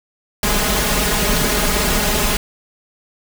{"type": "noise with comb filter", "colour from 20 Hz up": "pink", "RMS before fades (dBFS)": -17, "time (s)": [0.43, 2.37], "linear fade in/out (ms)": 2, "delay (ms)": 4.8, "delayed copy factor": 0.95, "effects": []}